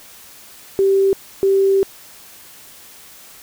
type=tone bursts at uneven times; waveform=sine; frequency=389.8 Hz; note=G4; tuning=10 cents flat; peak=-11 dBFS; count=2; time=0.79-1.13 / 1.43-1.83 s; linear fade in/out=0 ms; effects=white hiss -42 dBFS RMS until 3.42 s